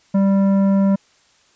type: tone with tanh clipping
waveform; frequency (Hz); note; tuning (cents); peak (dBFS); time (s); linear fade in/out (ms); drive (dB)
triangle; 196; G3; 0; -14; 0.14-0.96; 10; 15
effects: white hiss -56 dBFS RMS until 1.55 s + resampled to 16000 Hz